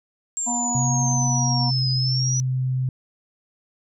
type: linear two-way sweep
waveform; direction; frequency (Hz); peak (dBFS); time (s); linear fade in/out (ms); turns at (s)
sine; down then up; 7459 to 4978 to 5920; -23; 0.37-2.4; 0; 1.91
type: harmonic tone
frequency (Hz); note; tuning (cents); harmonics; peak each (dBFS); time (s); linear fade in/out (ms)
240; B3; -49; 1 / 3 / 4; -27 / -30 / -30; 0.46-1.71; 20
type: tone with pitch glide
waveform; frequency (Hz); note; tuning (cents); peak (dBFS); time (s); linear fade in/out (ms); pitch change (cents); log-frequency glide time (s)
sine; 130.81 to 129.16; C3 to C3; 0 to -22; -20; 0.75-2.89; 2; -22; 1.11-1.81
effects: none